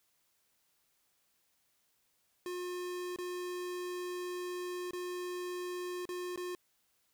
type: tone with dropouts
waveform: square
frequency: 358.4 Hz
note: F4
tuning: 45 cents sharp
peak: -38 dBFS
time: 2.46-6.55 s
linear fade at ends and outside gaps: 1 ms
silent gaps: 3.161-3.186 / 4.909-4.933 / 6.054-6.09 / 6.36-6.375 s
effects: white hiss -75 dBFS RMS until 7.13 s